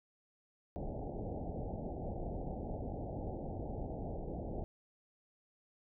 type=low-pass noise; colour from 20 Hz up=pink; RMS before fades=-41 dBFS; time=0.76-4.64 s; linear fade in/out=0 ms; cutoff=820 Hz; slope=96 dB/octave; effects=none